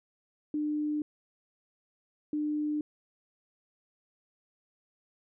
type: tone pair in turn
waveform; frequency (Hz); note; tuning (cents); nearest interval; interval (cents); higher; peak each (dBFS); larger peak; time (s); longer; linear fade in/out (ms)
sine; 299.9 / 299.9; D4 / D4; +36 / +36; unison; 0; neither; -28; neither; 0.54-1.02 / 2.33-2.81; neither; 2
effects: none